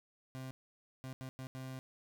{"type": "tone bursts at uneven times", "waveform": "30% pulse", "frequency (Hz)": 130.81, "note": "C3", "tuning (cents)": 0, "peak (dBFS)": -40, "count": 5, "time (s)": [[0.35, 0.51], [1.04, 1.13], [1.21, 1.29], [1.39, 1.47], [1.55, 1.79]], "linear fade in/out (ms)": 0, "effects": []}